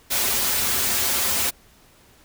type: noise with comb filter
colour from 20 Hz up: white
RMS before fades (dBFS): -22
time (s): 0.1-1.51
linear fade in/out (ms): 20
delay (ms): 6.4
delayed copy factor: -0.7
effects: pink hiss -54 dBFS RMS until 2.24 s